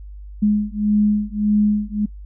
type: beating tone pair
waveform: sine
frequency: 208.4 / 210.1 Hz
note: G#3 / G#3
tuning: +6 / +20 cents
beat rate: 1.7 Hz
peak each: -18 dBFS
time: 0.42-2.06 s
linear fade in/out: 10 ms
effects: noise-tail reverb RT60 0.1 s tail -24 dB re dry + added 50 Hz sine -33 dBFS peak until 2.25 s